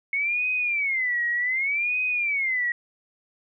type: tone with vibrato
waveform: sine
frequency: 2183 Hz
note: C#7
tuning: 27 cents flat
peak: -22 dBFS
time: 0.13-2.72 s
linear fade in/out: 2 ms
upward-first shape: sine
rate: 0.66 Hz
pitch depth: 240 cents each way
effects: none